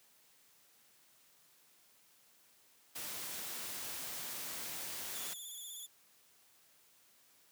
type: noise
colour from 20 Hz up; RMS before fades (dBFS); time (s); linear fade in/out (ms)
white; -43; 2.95-5.34; 10
type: tone with vibrato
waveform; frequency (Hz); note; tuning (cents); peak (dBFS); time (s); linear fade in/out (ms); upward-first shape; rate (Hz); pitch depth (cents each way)
10% pulse; 3451; A7; -34; -38; 5.14-5.87; 20; square; 16; 43
effects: white hiss -67 dBFS RMS until 7.51 s + high-pass 100 Hz 12 dB/octave